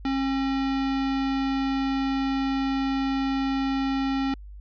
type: tone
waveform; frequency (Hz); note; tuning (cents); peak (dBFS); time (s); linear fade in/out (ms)
square; 270; C#4; -45; -24; 0.05-4.34; 2
effects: added 50 Hz sine -39 dBFS peak until 4.6 s + resampled to 11025 Hz